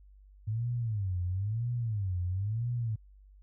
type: tone with vibrato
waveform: sine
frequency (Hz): 103.83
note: G#2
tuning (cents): 0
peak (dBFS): -29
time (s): 0.47-2.96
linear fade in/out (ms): 10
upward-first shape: sine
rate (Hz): 1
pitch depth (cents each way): 270
effects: added 49 Hz sine -53 dBFS peak until 3.42 s